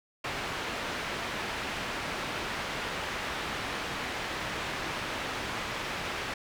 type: low-pass noise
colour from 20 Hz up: white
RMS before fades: -35 dBFS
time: 0.24-6.34 s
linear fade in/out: 5 ms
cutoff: 2400 Hz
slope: 12 dB/octave
effects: none